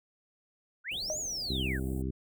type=linear two-way sweep; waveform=sine; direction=up then down; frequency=1367 to 7040 to 1367 Hz; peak=-33 dBFS; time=0.84-1.8 s; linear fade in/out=50 ms; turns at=1.18 s
type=band-stop noise; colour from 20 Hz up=pink; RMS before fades=-48 dBFS; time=0.91-2.02 s; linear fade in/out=5 ms; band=770 to 7600 Hz; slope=96 dB/octave
type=tone with exponential decay; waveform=sine; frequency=615 Hz; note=D#5; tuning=20 cents flat; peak=-29 dBFS; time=1.1-1.28 s; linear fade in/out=0 ms; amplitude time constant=39 ms
type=harmonic tone; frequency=65.41 Hz; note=C2; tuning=in tune; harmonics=1 / 2 / 3 / 4 / 5 / 6; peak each=-34 / -37 / -39 / -40 / -41 / -42 dBFS; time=1.49-2.11 s; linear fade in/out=10 ms
effects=none